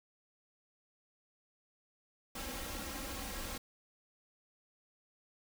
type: noise with comb filter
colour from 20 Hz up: pink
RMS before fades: -42 dBFS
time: 2.35-3.58 s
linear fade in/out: 5 ms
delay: 3.7 ms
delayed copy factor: +0.85
effects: none